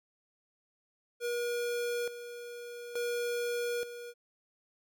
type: tone with tremolo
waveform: square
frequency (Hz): 479.2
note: A#4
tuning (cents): +48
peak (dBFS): -32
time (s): 1.2-4.14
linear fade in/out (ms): 50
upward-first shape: square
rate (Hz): 0.57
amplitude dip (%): 70
effects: none